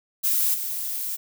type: noise with level steps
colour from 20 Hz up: violet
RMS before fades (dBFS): -22 / -29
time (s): 0.23-1.17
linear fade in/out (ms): 20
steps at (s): 0.54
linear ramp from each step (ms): 5
effects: none